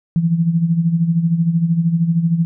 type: tone with tremolo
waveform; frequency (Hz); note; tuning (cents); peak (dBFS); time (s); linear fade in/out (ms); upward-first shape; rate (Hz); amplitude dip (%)
sine; 167.1; E3; +24; -10; 0.16-2.45; 0; sine; 13; 65
effects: none